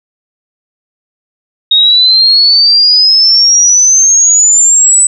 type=exponential sweep; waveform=sine; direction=up; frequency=3729 to 8030 Hz; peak=-3 dBFS; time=1.71-5.07 s; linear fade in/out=5 ms; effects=none